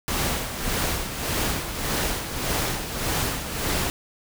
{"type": "noise with tremolo", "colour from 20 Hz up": "pink", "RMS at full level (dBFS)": -24, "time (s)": [0.08, 3.9], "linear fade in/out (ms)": 0, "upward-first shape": "sine", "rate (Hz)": 1.7, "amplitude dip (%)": 60, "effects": []}